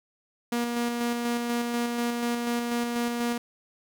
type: tone with tremolo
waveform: sawtooth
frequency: 238 Hz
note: A#3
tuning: 36 cents sharp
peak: -21 dBFS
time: 0.52-3.38 s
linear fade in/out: 5 ms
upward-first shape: square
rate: 4.1 Hz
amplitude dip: 30%
effects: none